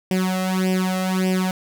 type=tone with flanger; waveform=sawtooth; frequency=186.3 Hz; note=F#3; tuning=12 cents sharp; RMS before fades=-21 dBFS; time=0.11-1.51 s; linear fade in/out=2 ms; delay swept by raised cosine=0.37 to 1.57 ms; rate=1.7 Hz; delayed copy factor=+0.85; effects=none